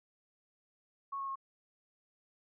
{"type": "tone with pitch steps", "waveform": "sine", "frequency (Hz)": [1103, 1092.9, 1082.8], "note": ["C#6", "C#6", "C#6"], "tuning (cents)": [-9, -25, -41], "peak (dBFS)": -36, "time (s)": [1.12, 1.357], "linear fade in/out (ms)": 10, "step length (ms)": 79, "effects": []}